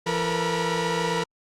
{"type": "tone cluster", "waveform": "sawtooth", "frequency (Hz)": [169.2, 449.9, 477.2, 970], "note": ["E3", "A4", "A#4", "B5"], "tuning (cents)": [45, 39, 41, -31], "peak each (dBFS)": -25, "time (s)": [0.06, 1.24], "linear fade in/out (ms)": 10, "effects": ["low-pass 7000 Hz 12 dB/octave", "Opus 48 kbps"]}